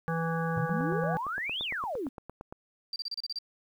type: harmonic tone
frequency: 164.81 Hz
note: E3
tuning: in tune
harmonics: 1 / 3 / 5 / 7 / 9 / 10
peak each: -30 / -35 / -37 / -38 / -40 / -40 dBFS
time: 0.08-1.17 s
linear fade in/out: 0 ms
type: exponential two-way sweep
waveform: sine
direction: up then down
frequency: 111.3 to 3712 to 240.3 Hz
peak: -31 dBFS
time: 0.56-2.09 s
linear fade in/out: 10 ms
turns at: 1.62 s
type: click train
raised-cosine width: 1 ms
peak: -27 dBFS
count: 18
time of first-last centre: 0.58-2.525 s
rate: 8.74 Hz
type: tone bursts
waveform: sine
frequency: 4699 Hz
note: D8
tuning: in tune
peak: -32 dBFS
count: 8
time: 2.93-3.387 s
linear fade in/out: 2 ms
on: 30 ms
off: 31 ms
effects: 10-bit